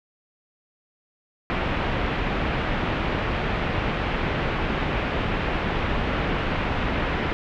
pink low-pass noise, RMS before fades -25 dBFS, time 1.5-7.33 s, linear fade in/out 0 ms, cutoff 2900 Hz, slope 24 dB/octave, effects none

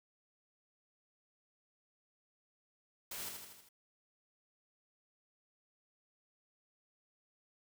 white noise with echo, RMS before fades -44 dBFS, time 3.11-3.29 s, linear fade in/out 5 ms, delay 80 ms, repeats 5, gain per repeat -4 dB, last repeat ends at 3.69 s, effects none

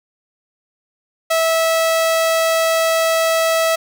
sawtooth tone, 652 Hz, E5, 19 cents flat, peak -10 dBFS, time 1.3-3.76 s, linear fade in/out 10 ms, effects none

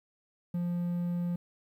triangle tone, 174.61 Hz, F3, in tune, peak -27 dBFS, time 0.54-1.36 s, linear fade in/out 5 ms, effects 11-bit

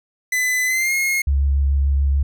45% pulse tone with pitch glide, 2009 to 2153 Hz, B6 to C7, +29 to +49 cents, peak -17 dBFS, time 0.32-1.22 s, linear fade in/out 5 ms, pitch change +120 cents, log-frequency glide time 0.66-0.94 s
sine tone with vibrato, 69.5 Hz, C#2, 5 cents sharp, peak -14 dBFS, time 1.27-2.23 s, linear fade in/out 5 ms, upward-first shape sine, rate 6.9 Hz, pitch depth 17 cents each way
effects none

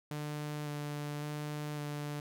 sawtooth tone with vibrato, 148.1 Hz, D3, 15 cents sharp, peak -33 dBFS, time 0.11-2.2 s, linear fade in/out 2 ms, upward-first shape square, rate 0.9 Hz, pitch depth 12 cents each way, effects none

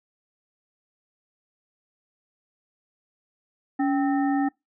harmonic tone with a mistuned harmonic, 260.7 Hz, C4, 6 cents flat, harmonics 1 / 3 / 5 / 7, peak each -21 / -27 / -39 / -36 dBFS, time 3.79-4.49 s, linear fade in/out 10 ms, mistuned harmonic 1, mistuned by +130 cents, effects noise-tail reverb RT60 0.2 s tail -25 dB re dry

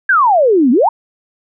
sine exponential two-way sweep, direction down then up, 1661.2 to 229.1 to 980 Hz, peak -7 dBFS, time 0.09-0.89 s, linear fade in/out 5 ms, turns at 0.71 s, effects none

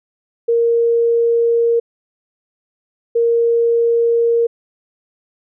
sine tone pair in turn, 466.2 / 466.2 Hz, A#4 / A#4, 0 / 0 cents, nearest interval unison, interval 0 cents, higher neither, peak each -11 dBFS, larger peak neither, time 0.48-1.8 / 3.15-4.47 s, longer neither, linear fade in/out 10 ms, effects none

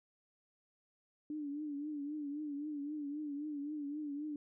sine tone with vibrato, 293.7 Hz, D4, in tune, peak -38 dBFS, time 1.3-4.36 s, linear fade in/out 2 ms, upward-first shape triangle, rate 3.8 Hz, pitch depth 87 cents each way, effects none

